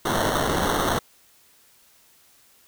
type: noise with sample-and-hold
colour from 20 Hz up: violet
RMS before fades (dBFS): -23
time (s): 0.05-0.99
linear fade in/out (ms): 5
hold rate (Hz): 2450
effects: white hiss -57 dBFS RMS until 2.67 s